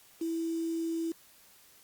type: tone with quantisation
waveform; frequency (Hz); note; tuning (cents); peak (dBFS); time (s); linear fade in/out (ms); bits
sine; 329.6; E4; 0; -30; 0.21-1.12; 5; 8
effects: white hiss -59 dBFS RMS until 1.83 s + Opus 48 kbps